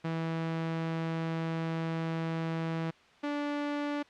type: tone pair in turn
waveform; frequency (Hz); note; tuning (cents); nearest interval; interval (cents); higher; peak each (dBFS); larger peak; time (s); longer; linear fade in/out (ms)
sawtooth; 163.4 / 291; E3 / D4; -15 / -16; minor seventh; 999; second; -27; neither; 0.04-2.91 / 3.23-4.03; first; 10
effects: white hiss -59 dBFS RMS until 4.09 s + low-pass 3000 Hz 12 dB/octave